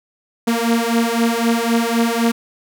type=beating tone pair; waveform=sawtooth; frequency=230 / 233.9 Hz; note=A#3 / A#3; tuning=-23 / +6 cents; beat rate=3.9 Hz; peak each=-14 dBFS; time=0.47-2.32 s; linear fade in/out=10 ms; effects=none